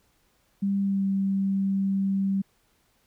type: tone with pitch glide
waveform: sine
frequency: 197.9 to 194.84 Hz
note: G3 to G3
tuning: +17 to -10 cents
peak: -22 dBFS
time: 0.62-2.42 s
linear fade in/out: 10 ms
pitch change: -27 cents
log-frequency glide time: 0.8-1.04 s
effects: pink hiss -67 dBFS RMS until 3.06 s